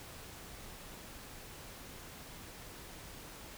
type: silence
effects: pink hiss -50 dBFS RMS until 3.57 s